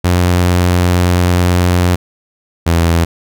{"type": "tone pair in turn", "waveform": "sawtooth", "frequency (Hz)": [89, 84], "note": ["F2", "E2"], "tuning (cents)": [33, 33], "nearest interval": "minor second", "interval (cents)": 100, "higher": "first", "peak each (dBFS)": -5, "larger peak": "neither", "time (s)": [[0.04, 1.96], [2.66, 3.05]], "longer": "first", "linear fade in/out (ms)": 10, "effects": []}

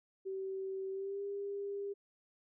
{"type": "tone with pitch glide", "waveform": "sine", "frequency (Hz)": [383.9, 401.1], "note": ["G4", "G4"], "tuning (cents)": [-36, 40], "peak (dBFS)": -37, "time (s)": [0.25, 1.94], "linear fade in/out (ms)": 20, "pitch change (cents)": 76, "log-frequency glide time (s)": [0.91, 1.22], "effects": []}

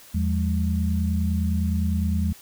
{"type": "tone cluster", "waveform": "sine", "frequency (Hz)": [82, 178.8, 208.5], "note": ["E2", "F3", "G#3"], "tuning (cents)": [-9, 41, 7], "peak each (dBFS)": [-22, -28, -27], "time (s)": [0.14, 2.33], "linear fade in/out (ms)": 10, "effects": ["white hiss -48 dBFS RMS until 2.41 s"]}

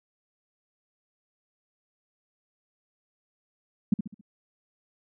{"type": "tone with echo", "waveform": "sine", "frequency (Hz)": 207.7, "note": "G#3", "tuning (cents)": 0, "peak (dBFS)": -16, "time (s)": [3.92, 3.94], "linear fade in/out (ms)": 5, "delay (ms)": 68, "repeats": 4, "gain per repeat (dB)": -8, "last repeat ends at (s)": 4.212, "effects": []}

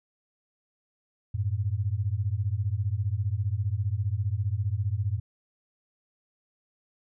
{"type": "beating tone pair", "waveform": "sine", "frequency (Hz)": [94, 109], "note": ["F#2", "A2"], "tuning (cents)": [28, -16], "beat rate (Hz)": 15, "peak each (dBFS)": -28, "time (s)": [1.34, 5.2], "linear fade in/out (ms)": 10, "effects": []}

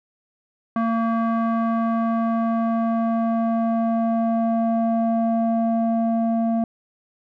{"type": "tone with low-pass filter sweep", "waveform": "square", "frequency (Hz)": 228.1, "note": "A#3", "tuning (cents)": -37, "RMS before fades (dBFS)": -21, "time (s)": [0.76, 6.64], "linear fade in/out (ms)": 2, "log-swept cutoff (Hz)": [1200, 590], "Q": 2.4, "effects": []}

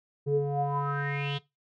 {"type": "tone with low-pass filter sweep", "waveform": "square", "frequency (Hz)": 142.1, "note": "C#3", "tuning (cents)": 43, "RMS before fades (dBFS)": -29, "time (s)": [0.26, 1.39], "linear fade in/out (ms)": 20, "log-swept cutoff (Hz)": [360, 3500], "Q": 8, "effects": ["noise-tail reverb RT60 0.2 s tail -19 dB re dry"]}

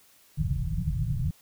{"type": "low-pass noise", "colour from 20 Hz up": "white", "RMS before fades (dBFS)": -28, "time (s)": [0.37, 1.31], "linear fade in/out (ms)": 5, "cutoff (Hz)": 170, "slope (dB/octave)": 96, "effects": ["white hiss -59 dBFS RMS until 1.41 s"]}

